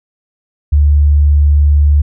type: tone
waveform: sine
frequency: 73.1 Hz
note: D2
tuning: 7 cents flat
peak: -5 dBFS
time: 0.72-2.02 s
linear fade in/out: 10 ms
effects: none